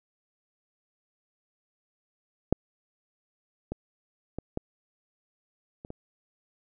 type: clicks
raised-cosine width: 2 ms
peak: -7 / -19 / -20 / -16 / -28 / -25 dBFS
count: 6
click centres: 2.526 / 3.72 / 4.386 / 4.574 / 5.849 / 5.904 s
effects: none